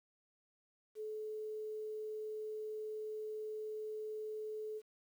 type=tone with quantisation; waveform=sine; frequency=430.7 Hz; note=A4; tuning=37 cents flat; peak=-40 dBFS; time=0.95-4.82 s; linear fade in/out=50 ms; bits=11; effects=none